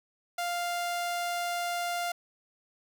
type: tone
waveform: sawtooth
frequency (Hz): 698.5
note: F5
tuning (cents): 0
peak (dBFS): -26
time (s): 0.38-2.12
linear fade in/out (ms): 5
effects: none